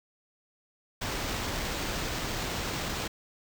pink noise with sample-and-hold, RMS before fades -33 dBFS, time 1.01-3.08 s, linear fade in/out 10 ms, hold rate 11025 Hz, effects none

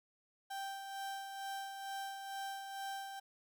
35% pulse tone with tremolo, 784 Hz, G5, in tune, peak -38 dBFS, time 0.5-3.2 s, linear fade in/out 10 ms, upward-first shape sine, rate 2.2 Hz, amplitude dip 45%, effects none

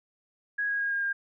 sine tone with pitch steps, 1657 / 1644.6 / 1632.3 / 1620.1 / 1608 Hz, G#6 / G#6 / G#6 / G#6 / G6, -4 / -17 / -30 / -43 / +44 cents, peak -26 dBFS, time 0.58-1.13 s, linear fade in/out 10 ms, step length 110 ms, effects none

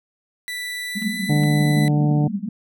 30% pulse tone with pitch glide, 1975.5 to 1991.5 Hz, B6 to B6, 0 to +14 cents, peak -24 dBFS, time 0.48-1.88 s, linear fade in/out 0 ms, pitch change +14 cents, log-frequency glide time 0.86-1.16 s
white band-pass noise, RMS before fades -26 dBFS, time 0.95-2.49 s, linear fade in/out 5 ms, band 190 to 220 Hz, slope 96 dB/octave
clicks, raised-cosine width 0.3 ms, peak -27 / -24 dBFS, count 2, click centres 1.023 / 1.435 s
harmonic tone, 148.2 Hz, D3, 16 cents sharp, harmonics 1 / 2 / 3 / 4 / 5 / 6, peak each -16 / -22 / -33 / -33 / -31 / -42 dBFS, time 1.29-2.28 s, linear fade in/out 10 ms
effects none

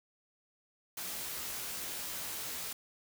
white noise with comb filter, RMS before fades -40 dBFS, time 0.97-2.73 s, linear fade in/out 5 ms, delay 16 ms, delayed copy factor +0.55, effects none

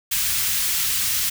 white band-stop noise, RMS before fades -22 dBFS, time 0.11-1.3 s, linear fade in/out 10 ms, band 120 to 1800 Hz, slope 12 dB/octave, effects none

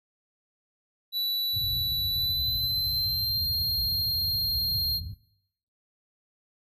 square tone with pitch glide, 3951 to 4210 Hz, B7 to C8, 0 to +10 cents, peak -26 dBFS, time 1.12-5.01 s, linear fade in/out 50 ms, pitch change +110 cents, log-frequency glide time 2.08-3.55 s
white low-pass noise, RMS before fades -35 dBFS, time 1.53-5.14 s, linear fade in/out 10 ms, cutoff 110 Hz, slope 24 dB/octave
effects noise-tail reverb RT60 0.7 s tail -19 dB re dry + high-pass 60 Hz 12 dB/octave

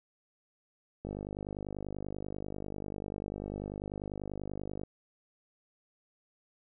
click train, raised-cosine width 2 ms, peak -25 dBFS, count 191, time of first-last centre 1.05-4.835 s, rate 50.2 Hz, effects none

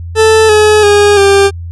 40% pulse tone with pitch steps, 440 / 425 / 410.5 / 396.6 Hz, A4 / G#4 / G#4 / G4, 0 / +40 / -20 / +20 cents, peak -3 dBFS, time 0.15-1.51 s, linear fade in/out 50 ms, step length 340 ms, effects added 85 Hz sine -20 dBFS peak until 1.71 s + resampled to 24000 Hz

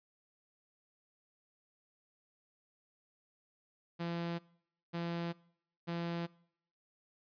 sawtooth tone bursts, 170.1 Hz, F3, 45 cents flat, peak -32 dBFS, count 3, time 3.99-6.27 s, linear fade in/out 20 ms, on 400 ms, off 540 ms, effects noise-tail reverb RT60 0.7 s tail -23 dB re dry + resampled to 11025 Hz

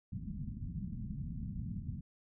white low-pass noise, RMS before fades -41 dBFS, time 0.12-2.01 s, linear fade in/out 5 ms, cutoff 220 Hz, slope 48 dB/octave, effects none

